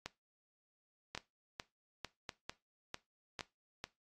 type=two click trains; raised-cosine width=0.2 ms; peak=-23 / -23 dBFS; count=7 / 4; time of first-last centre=1.15-3.841 / 0.06-3.408 s; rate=2.23 / 0.896 Hz; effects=noise-tail reverb RT60 0.2 s tail -18 dB re dry + AAC 32 kbps